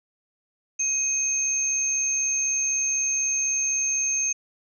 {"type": "tone pair together", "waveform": "sine", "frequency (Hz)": [2527, 6368], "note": ["D#7", "G8"], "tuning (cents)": [26, 26], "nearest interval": "octave + major third", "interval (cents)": 1600, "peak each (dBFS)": [-32, -22], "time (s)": [0.79, 4.33], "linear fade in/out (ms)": 10, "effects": []}